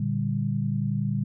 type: chord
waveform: sine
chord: G minor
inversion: first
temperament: equal with one note detuned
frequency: 116.54 / 146.83 / 198.05 Hz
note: Bb2 / D3 / G3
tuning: 0 / 0 / +18 cents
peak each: -28 dBFS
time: 0-1.24 s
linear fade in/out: 5 ms
effects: none